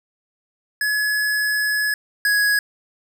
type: tone pair in turn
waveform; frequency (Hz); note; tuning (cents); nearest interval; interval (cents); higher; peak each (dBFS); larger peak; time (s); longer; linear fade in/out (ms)
square; 1697 / 1666.9; G#6 / G#6; +37 / +6; unison; 31; first; -19 / -16; second; 0.81-1.94 / 2.25-2.59; first; 2
effects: none